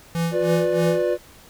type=tone with tremolo; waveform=square; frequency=167.3 Hz; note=E3; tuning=26 cents sharp; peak=-20 dBFS; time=0.15-1.02 s; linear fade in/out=0 ms; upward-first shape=sine; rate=3.2 Hz; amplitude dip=90%
type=chord; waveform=triangle; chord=B diminished; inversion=second; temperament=equal with one note detuned; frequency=357.4 / 493.9 / 587.3 Hz; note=F4 / B4 / D5; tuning=+40 / 0 / 0 cents; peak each=-21 dBFS; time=0.31-1.18 s; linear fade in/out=50 ms
effects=pink hiss -48 dBFS RMS until 1.49 s